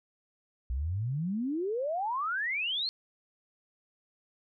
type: exponential sweep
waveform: sine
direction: up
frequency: 58.6 to 4368 Hz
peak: -29 dBFS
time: 0.7-2.89 s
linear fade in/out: 0 ms
effects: none